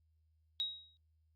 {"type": "tone with exponential decay", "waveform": "sine", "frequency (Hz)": 3805, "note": "A#7", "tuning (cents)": 35, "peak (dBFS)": -31, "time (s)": [0.6, 0.97], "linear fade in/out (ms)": 0, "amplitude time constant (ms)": 80, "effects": ["added 79 Hz sine -70 dBFS peak until 1.35 s", "Opus 48 kbps"]}